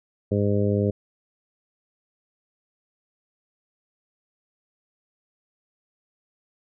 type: harmonic tone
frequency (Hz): 102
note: G#2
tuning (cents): -31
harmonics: 1 / 2 / 3 / 4 / 5 / 6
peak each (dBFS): -23 / -25 / -30 / -26 / -28 / -34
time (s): 0.31-0.91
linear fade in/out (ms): 10
effects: none